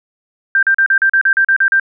sine tone bursts, 1576 Hz, G6, 9 cents sharp, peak -8 dBFS, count 11, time 0.55-1.798 s, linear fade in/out 2 ms, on 78 ms, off 39 ms, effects none

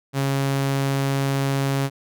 sawtooth tone, 137.3 Hz, C#3, 16 cents flat, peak -16 dBFS, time 0.13-1.9 s, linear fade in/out 50 ms, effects none

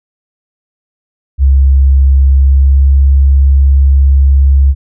sine tone with pitch glide, 67.7 to 68.49 Hz, C#2 to C#2, -40 to -20 cents, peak -3 dBFS, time 1.38-4.75 s, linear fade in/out 50 ms, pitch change +20 cents, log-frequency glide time 2.33-2.9 s, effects none

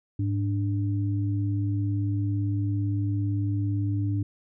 sine tone pair together, 103.83 / 293.7 Hz, G#2 / D4, 0 / 0 cents, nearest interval octave + tritone, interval 1800 cents, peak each -24 / -31 dBFS, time 0.19-4.23 s, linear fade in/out 5 ms, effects none

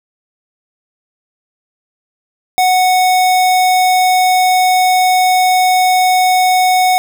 square tone, 738 Hz, F#5, 5 cents flat, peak -9 dBFS, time 2.58-6.98 s, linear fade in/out 0 ms, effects none

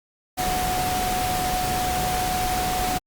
sine tone in noise, 735 Hz, F#5, 12 cents flat, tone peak -24 dBFS, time 0.37-2.99 s, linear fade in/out 20 ms, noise pink, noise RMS -27 dBFS, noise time 0.37-2.99 s, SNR 0 dB, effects Opus 48 kbps

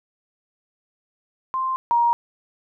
sine tone pair in turn, 1046.5 / 943.7 Hz, C6 / A#5, 0 / +21 cents, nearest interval major second, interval 179 cents, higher first, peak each -21 / -15 dBFS, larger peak second, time 1.54-1.76 / 1.91-2.13 s, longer neither, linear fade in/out 0 ms, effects none

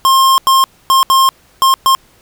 square tone bursts at uneven times, 1064 Hz, C6, 29 cents sharp, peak -7 dBFS, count 6, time 0.05-0.38 / 0.47-0.64 / 0.9-1.03 / 1.1-1.29 / 1.62-1.74 / 1.86-1.95 s, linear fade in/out 0 ms, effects pink hiss -49 dBFS RMS until 2.21 s

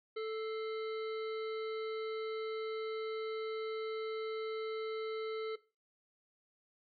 harmonic tone with a mistuned harmonic, 440 Hz, A4, in tune, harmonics 1 / 3 / 5 / 7 / 9 / 10, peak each -36 / -47 / -50 / -57 / -54 / -61 dBFS, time 0.16-5.56 s, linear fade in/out 10 ms, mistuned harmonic 5, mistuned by -85 cents, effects noise-tail reverb RT60 0.3 s tail -18 dB re dry

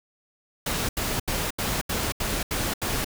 pink noise bursts, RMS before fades -27 dBFS, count 8, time 0.66-3.046 s, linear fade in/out 5 ms, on 230 ms, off 78 ms, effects none

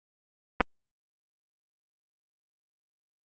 clicks, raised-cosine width 0.5 ms, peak -6 dBFS, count 2, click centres 0.606 / 0.61 s, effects Opus 32 kbps

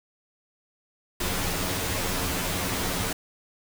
pink noise with comb filter, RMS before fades -28 dBFS, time 1.2-3.13 s, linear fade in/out 5 ms, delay 11 ms, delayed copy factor +0.9, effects none

